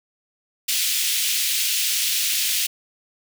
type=high-pass noise; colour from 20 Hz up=pink; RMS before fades=-22 dBFS; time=0.68-2.67 s; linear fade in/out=10 ms; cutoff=2600 Hz; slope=24 dB/octave; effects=none